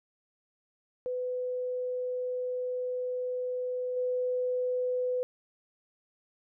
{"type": "tone with level steps", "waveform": "sine", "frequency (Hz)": 501, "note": "B4", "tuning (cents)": 25, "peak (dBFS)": [-30, -27], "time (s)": [1.06, 5.23], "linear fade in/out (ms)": 0, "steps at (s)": 3.96, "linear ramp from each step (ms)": 10, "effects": []}